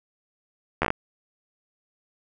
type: slowing click train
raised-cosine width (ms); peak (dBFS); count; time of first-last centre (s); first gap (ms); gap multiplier
0.5; -7; 6; 0.82-0.904; 12; 1.17
effects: none